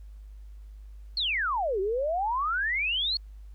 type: exponential two-way sweep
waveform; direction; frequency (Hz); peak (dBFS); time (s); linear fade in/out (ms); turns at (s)
sine; down then up; 4421 to 370 to 4421; -25; 1.17-3.17; 2; 1.8
effects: added 51 Hz sine -42 dBFS peak until 3.54 s + pink hiss -70 dBFS RMS until 3.54 s